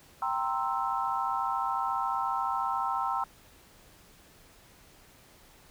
sine chord, C dominant seventh, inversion second, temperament equal, 784 / 932.3 / 1046.5 / 1318.5 Hz, G5 / Bb5 / C6 / E6, 0 / 0 / 0 / 0 cents, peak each -33 dBFS, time 0.22-3.24 s, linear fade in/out 2 ms, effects pink hiss -57 dBFS RMS until 5.7 s

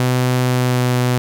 sawtooth tone with pitch glide, 126.2 to 124.53 Hz, B2 to B2, +38 to +15 cents, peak -10 dBFS, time 0-1.18 s, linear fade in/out 0 ms, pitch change -23 cents, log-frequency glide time 0.42-0.92 s, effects none

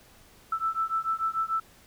sine beating tone pair, 1318.5 / 1325.3 Hz, E6 / E6, 0 / +9 cents, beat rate 6.8 Hz, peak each -29 dBFS, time 0.52-1.6 s, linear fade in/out 5 ms, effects pink hiss -56 dBFS RMS until 1.86 s

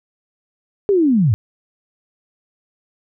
sine linear sweep, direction down, 416.1 to 92 Hz, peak -11 dBFS, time 0.89-1.34 s, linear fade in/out 0 ms, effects none

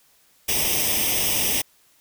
white noise with comb filter, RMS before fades -22 dBFS, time 0.48-1.62 s, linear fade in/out 10 ms, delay 0.35 ms, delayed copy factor +0.8, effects white hiss -59 dBFS RMS until 2 s

